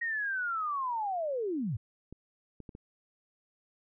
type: linear sweep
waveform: sine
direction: down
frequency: 1890 to 91 Hz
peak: -30 dBFS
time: 0.01-1.77 s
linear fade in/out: 10 ms
type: clicks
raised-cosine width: 3 ms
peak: -32 dBFS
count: 4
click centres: 2.126 / 2.603 / 2.692 / 2.751 s
effects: none